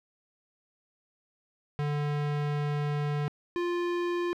square tone pair in turn, 146.83 / 349.2 Hz, D3 / F4, 0 / 0 cents, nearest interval octave + minor third, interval 1500 cents, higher second, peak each -28 dBFS, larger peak neither, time 1.79-3.28 / 3.56-4.33 s, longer first, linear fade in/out 0 ms, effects low-pass 3000 Hz 12 dB/octave + 10-bit

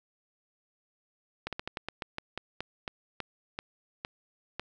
slowing click train, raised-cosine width 0.3 ms, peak -18 dBFS, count 15, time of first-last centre 1.47-4.596 s, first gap 57 ms, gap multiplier 1.19, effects none

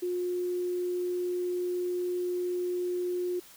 sine tone, 357.6 Hz, F4, 41 cents sharp, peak -28 dBFS, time 0.02-3.4 s, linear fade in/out 10 ms, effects white hiss -53 dBFS RMS until 3.56 s

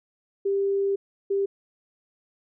sine tone bursts at uneven times, 395.4 Hz, G4, 15 cents sharp, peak -21 dBFS, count 2, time 0.45-0.96 / 1.3-1.46 s, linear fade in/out 10 ms, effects none

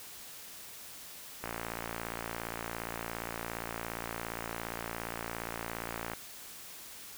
click train, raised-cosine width 0.5 ms, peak -21 dBFS, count 270, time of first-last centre 1.44-6.135 s, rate 57.3 Hz, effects white hiss -48 dBFS RMS until 7.17 s

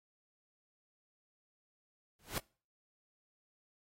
pink noise with exponential growth, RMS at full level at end -34 dBFS, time 2.19-2.38 s, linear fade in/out 0 ms, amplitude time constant 40 ms, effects noise-tail reverb RT60 0.4 s tail -25 dB re dry + AAC 48 kbps

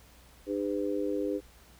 harmonic tone, 100.9 Hz, G#2, 49 cents flat, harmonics 3 / 4 / 5, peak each -32 / -33 / -34 dBFS, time 0.46-1.41 s, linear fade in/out 50 ms, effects added 60 Hz sine -57 dBFS peak until 1.79 s + pink hiss -58 dBFS RMS until 1.79 s

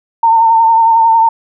sine tone with vibrato, 907 Hz, A#5, 48 cents flat, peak -5 dBFS, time 0.23-1.29 s, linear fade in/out 5 ms, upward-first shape sine, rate 11 Hz, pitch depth 32 cents each way, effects none

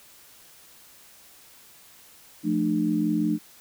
sine chord, D minor, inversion first, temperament equal with one note detuned, 174.61 / 220 / 301.4 Hz, F3 / A3 / D4, 0 / 0 / +45 cents, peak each -28 / -26 / -24 dBFS, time 2.43-3.39 s, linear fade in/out 50 ms, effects white hiss -52 dBFS RMS until 3.6 s

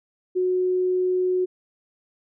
sine tone, 366.6 Hz, F#4, 16 cents flat, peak -19 dBFS, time 0.35-1.46 s, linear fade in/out 20 ms, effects none

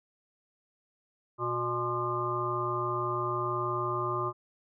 harmonic tone with a mistuned harmonic, 120.8 Hz, B2, 38 cents flat, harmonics 1 / 3 / 5 / 7 / 9 / 10, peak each -37 / -34 / -40 / -43 / -34 / -33 dBFS, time 1.38-4.33 s, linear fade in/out 50 ms, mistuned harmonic 9, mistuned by -62 cents, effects none

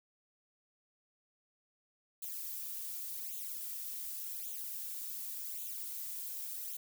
violet noise with flanger, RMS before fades -42 dBFS, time 2.22-6.77 s, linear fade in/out 5 ms, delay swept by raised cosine 0.28 to 3.58 ms, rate 0.88 Hz, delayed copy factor +0.9, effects none

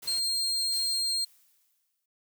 white noise, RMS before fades -44 dBFS, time 0.02-0.2 s, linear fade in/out 10 ms
35% pulse tone, 4202 Hz, C8, 7 cents sharp, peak -25 dBFS, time 0.07-1.25 s, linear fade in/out 10 ms
violet noise with tremolo, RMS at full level -44 dBFS, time 0.22-0.98 s, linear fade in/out 10 ms, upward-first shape square, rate 7.8 Hz, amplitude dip 30%
blue noise with exponential decay, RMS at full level -42 dBFS, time 0.72-2.06 s, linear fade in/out 5 ms, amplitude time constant 290 ms
effects none

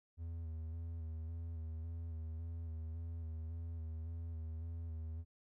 triangle tone with vibrato, 81.6 Hz, E2, 17 cents flat, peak -39 dBFS, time 0.17-5.25 s, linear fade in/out 50 ms, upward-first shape square, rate 1.8 Hz, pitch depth 30 cents each way, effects none

